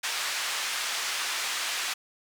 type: band-pass noise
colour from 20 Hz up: pink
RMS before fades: -31 dBFS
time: 0.03-1.94 s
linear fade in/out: 10 ms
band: 1400 to 7900 Hz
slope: 12 dB/octave
effects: none